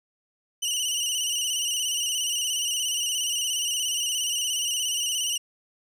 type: tone with vibrato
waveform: 20% pulse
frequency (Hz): 2933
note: F#7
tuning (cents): -16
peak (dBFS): -19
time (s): 0.62-5.38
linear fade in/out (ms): 10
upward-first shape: square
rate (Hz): 17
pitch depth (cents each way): 49
effects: none